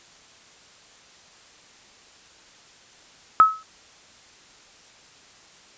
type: tone with exponential decay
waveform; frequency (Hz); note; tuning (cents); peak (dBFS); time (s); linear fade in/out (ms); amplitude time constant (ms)
sine; 1289; E6; -39; -6; 3.4-3.63; 0; 48
effects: white hiss -51 dBFS RMS until 5.77 s + resampled to 16000 Hz